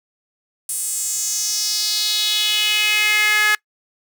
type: tone with high-pass filter sweep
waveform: sawtooth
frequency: 423 Hz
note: G#4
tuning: 32 cents sharp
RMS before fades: -19 dBFS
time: 0.69-3.55 s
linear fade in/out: 2 ms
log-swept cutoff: 9400 to 1700 Hz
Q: 3.6
effects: noise-tail reverb RT60 0.1 s tail -24 dB re dry